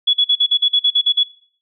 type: tone bursts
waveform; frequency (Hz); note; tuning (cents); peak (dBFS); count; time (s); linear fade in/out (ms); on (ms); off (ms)
sine; 3387; G#7; +33; -10; 11; 0.07-1.235; 10; 65; 45
effects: noise-tail reverb RT60 0.5 s tail -17 dB re dry